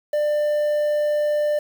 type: tone with quantisation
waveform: triangle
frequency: 595 Hz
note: D5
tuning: 22 cents sharp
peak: -16 dBFS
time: 0.13-1.59 s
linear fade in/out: 5 ms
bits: 7
effects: none